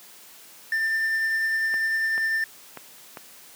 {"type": "tone with tremolo", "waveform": "triangle", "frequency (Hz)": 1789, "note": "A6", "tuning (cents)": 28, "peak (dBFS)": -19, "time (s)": [0.72, 2.44], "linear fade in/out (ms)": 2, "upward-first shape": "triangle", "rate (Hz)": 10, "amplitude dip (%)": 25}
{"type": "clicks", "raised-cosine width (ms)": 0.5, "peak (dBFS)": -21, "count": 4, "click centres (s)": [1.741, 2.179, 2.773, 3.172]}
{"effects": ["white hiss -48 dBFS RMS until 3.55 s", "high-pass 150 Hz 12 dB/octave"]}